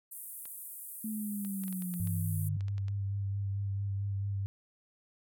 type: band-pass noise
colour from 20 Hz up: pink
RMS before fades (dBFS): -45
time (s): 0.11-2.49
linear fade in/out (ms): 10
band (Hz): 9300 to 16000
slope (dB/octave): 48
type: clicks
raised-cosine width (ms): 0.2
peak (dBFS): -34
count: 12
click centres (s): 0.455 / 1.449 / 1.637 / 1.681 / 1.727 / 1.822 / 1.939 / 2.073 / 2.608 / 2.683 / 2.781 / 2.883
type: linear sweep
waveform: sine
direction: down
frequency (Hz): 220 to 146.8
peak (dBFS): -34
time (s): 1.04-2.57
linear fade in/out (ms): 5
type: tone with vibrato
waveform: sine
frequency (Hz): 99.3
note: G2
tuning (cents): +23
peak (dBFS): -31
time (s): 2-4.46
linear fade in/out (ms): 0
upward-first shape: sine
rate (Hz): 4.5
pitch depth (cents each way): 20
effects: none